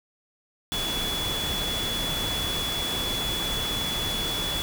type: tone in noise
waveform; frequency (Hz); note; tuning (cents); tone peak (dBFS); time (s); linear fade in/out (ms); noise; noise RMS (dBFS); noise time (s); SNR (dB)
sine; 3409; G#7; +45; -28; 0.72-4.62; 0; pink; -31; 0.72-4.62; 0
effects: none